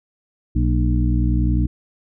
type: harmonic tone with a mistuned harmonic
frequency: 60.7 Hz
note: B1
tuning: 29 cents flat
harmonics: 1 / 2 / 3 / 4 / 5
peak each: -17 / -21 / -27 / -26 / -25 dBFS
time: 0.55-1.67 s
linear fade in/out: 10 ms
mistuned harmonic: 4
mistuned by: -72 cents
effects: none